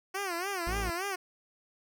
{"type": "tone with vibrato", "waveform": "10% pulse", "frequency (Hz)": 368.5, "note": "F#4", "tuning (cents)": -7, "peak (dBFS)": -24, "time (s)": [0.14, 1.16], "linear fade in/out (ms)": 10, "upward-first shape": "sine", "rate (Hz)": 3.5, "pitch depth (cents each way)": 160}
{"type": "tone", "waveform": "40% pulse", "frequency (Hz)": 54.9, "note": "A1", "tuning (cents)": -3, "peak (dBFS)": -32, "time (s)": [0.67, 0.9], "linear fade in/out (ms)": 0}
{"effects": []}